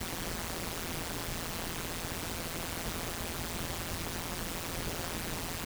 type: noise with amplitude modulation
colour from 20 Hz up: pink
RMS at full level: -33 dBFS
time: 0-5.65 s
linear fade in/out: 10 ms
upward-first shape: sine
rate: 169 Hz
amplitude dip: 100%
effects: none